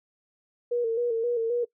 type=tone with vibrato; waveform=sine; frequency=467.6 Hz; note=A#4; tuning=5 cents sharp; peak=-23 dBFS; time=0.71-1.65 s; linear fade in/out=10 ms; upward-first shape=square; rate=3.8 Hz; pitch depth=50 cents each way; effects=noise-tail reverb RT60 0.1 s tail -21 dB re dry